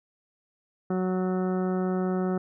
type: harmonic tone with a mistuned harmonic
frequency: 185 Hz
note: F#3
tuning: in tune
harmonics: 1 / 2 / 3 / 4 / 5 / 6 / 7 / 8 / 10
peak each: -26 / -29 / -37 / -37 / -48 / -47 / -41 / -47 / -54 dBFS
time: 0.9-2.38 s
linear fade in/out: 5 ms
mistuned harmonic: 10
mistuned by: -39 cents
effects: none